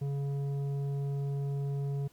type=tone with tanh clipping; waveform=triangle; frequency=140.2 Hz; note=C#3; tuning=20 cents sharp; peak=-32 dBFS; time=0.01-2.08 s; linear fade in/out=10 ms; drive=13 dB; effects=pink hiss -64 dBFS RMS until 2.12 s